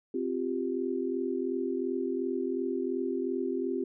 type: chord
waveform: sine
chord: C suspended fourth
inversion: none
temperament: equal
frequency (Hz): 261.6 / 349.2 / 392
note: C4 / F4 / G4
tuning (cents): 0 / 0 / 0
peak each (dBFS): -33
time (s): 0.14-3.84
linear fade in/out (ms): 5
effects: none